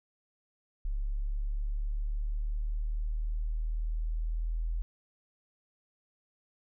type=exponential sweep; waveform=sine; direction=up; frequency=35.05 to 41.2 Hz; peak=-29 dBFS; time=0.85-4.82 s; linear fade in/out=0 ms; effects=none